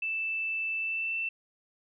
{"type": "tone with pitch glide", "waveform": "sine", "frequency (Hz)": [2645, 2674], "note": ["E7", "E7"], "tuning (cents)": [5, 24], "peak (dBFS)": -29, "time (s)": [0.02, 1.29], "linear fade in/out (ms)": 5, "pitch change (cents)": 19, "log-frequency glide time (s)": [0.76, 1.18], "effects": []}